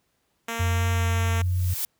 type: tone with pitch glide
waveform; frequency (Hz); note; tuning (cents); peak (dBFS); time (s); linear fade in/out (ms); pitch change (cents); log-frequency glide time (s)
5% pulse; 230 to 227.9; A#3 to A#3; -23 to -39; -17; 0.48-1.42; 5; -16; 0.91-1.22
type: tone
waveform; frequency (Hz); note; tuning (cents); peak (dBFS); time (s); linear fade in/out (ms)
sine; 90.3; F#2; -42; -20; 0.59-1.74; 10
type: noise with exponential growth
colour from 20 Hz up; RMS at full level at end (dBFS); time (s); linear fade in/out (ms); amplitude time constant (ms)
blue; -26; 1.25-1.85; 1; 130
effects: pink hiss -71 dBFS RMS until 1.99 s + high-pass 60 Hz 12 dB/octave